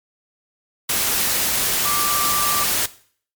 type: tone in noise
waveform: sine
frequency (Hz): 1174.7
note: D6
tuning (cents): 0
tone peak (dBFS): -22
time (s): 1.85-2.64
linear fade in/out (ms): 5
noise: white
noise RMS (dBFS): -20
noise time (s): 0.89-2.86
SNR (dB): -5
effects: noise-tail reverb RT60 0.5 s tail -17 dB re dry + MP3 96 kbps